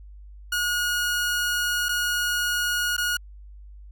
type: tone with dropouts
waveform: sawtooth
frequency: 1444 Hz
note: F#6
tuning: 43 cents flat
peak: -19 dBFS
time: 0.52-3.17 s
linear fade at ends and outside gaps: 5 ms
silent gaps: 1.886-1.89 / 2.967-2.979 s
effects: added 50 Hz sine -41 dBFS peak until 3.91 s